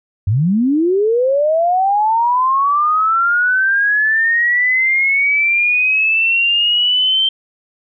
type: linear sweep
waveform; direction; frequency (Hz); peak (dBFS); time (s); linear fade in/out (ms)
sine; up; 89.1 to 3136; -11; 0.27-7.29; 5
effects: none